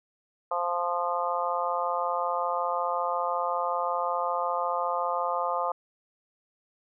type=harmonic tone; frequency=174.61 Hz; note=F3; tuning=in tune; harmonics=3 / 4 / 5 / 6 / 7; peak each=-32 / -32 / -32 / -32 / -32 dBFS; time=0.51-5.72 s; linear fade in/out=5 ms; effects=none